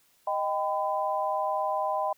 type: chord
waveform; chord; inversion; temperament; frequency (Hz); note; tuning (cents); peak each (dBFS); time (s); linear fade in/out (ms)
sine; Eb augmented; none; equal with one note detuned; 622.3 / 784 / 1007.9; Eb5 / G5 / B5; 0 / 0 / +35; -30; 0.27-2.13; 5
effects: white hiss -65 dBFS RMS until 2.17 s